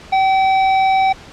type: tone with hard clipping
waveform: triangle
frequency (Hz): 767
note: G5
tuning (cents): -38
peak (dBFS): -13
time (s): 0.12-1.13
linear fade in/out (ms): 10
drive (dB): 14
effects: pink hiss -38 dBFS RMS until 1.32 s + low-pass 5000 Hz 12 dB/octave